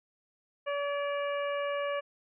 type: harmonic tone with a mistuned harmonic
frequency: 571 Hz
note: D5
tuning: 49 cents flat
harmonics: 1 / 2 / 3 / 4 / 5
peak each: -31 / -37 / -41 / -43 / -45 dBFS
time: 0.66-2.01 s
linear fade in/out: 20 ms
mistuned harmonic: 4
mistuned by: +39 cents
effects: none